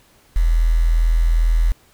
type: tone with quantisation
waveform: sine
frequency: 41.2 Hz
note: E1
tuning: in tune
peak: -12 dBFS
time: 0.36-1.72 s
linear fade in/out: 0 ms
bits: 6
effects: pink hiss -54 dBFS RMS until 1.93 s